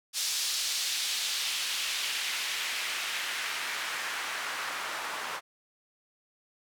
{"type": "noise with band-pass filter sweep", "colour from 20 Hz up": "white", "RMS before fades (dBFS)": -33, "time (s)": [0.13, 5.41], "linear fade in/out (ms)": 50, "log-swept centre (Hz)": [5000, 1100], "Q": 1.2, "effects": []}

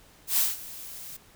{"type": "noise with ADSR envelope", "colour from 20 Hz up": "blue", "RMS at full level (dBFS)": -22, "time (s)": [0.27, 1.17], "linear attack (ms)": 110, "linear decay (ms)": 180, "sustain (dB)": -19, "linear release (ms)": 8, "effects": ["pink hiss -56 dBFS RMS until 1.35 s"]}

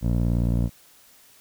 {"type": "tone with low-pass filter", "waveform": "15% pulse", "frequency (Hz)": 58.8, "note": "A#1", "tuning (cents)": 16, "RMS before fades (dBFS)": -22, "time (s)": [0.01, 0.7], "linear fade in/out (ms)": 50, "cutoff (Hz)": 390, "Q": 0.58, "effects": ["white hiss -54 dBFS RMS until 1.4 s"]}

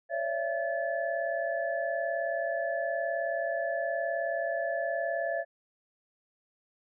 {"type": "tone cluster", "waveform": "sine", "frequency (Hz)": [552, 591, 671, 1729], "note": ["C#5", "D5", "E5", "A6"], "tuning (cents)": [-7, 11, 31, -31], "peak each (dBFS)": [-35, -37, -31, -36], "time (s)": [0.09, 5.45], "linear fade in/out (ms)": 50, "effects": []}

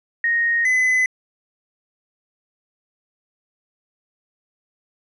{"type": "tone pair in turn", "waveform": ["sine", "triangle"], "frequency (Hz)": [1864.7, 2018], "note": ["A#6", "B6"], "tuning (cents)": [0, 37], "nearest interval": "minor second", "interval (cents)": 137, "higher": "second", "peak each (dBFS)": [-16, -13], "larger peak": "second", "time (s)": [[0.24, 0.65], [0.65, 1.06]], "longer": "neither", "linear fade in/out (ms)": 2, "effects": ["resampled to 24000 Hz"]}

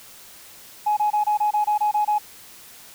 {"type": "tone bursts", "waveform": "sine", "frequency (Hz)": 840, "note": "G#5", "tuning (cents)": 19, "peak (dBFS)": -16, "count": 10, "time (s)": [0.86, 2.185], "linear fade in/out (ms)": 10, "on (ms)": 110, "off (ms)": 25, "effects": ["tanh soft clip ceiling -13 dBFS", "white hiss -45 dBFS RMS until 2.94 s"]}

